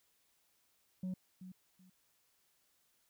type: tone with echo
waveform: sine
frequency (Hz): 184.9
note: F#3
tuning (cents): -1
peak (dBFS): -34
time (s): 1.03-1.14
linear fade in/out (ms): 5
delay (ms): 380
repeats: 2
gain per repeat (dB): -13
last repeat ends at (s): 1.9
effects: tanh soft clip ceiling -36 dBFS + white hiss -75 dBFS RMS until 3.09 s